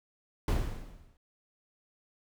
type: noise with exponential decay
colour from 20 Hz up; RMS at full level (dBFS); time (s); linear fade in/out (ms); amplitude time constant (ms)
brown; -24; 0.48-1.17; 2; 150
effects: none